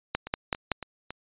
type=two click trains; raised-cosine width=0.3 ms; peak=-20 / -9 dBFS; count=4 / 4; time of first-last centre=0.27-1.106 / 0.15-0.717 s; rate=3.59 / 5.29 Hz; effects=resampled to 8000 Hz